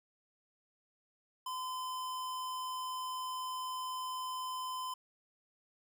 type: tone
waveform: square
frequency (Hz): 1022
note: C6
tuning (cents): -41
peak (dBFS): -38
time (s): 1.46-4.94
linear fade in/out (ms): 5
effects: none